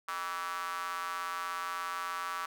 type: tone with high-pass filter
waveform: square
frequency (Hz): 88.3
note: F2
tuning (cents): +20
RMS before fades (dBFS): -37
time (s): 0.08-2.46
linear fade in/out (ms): 5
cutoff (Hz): 1200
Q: 5.2
effects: none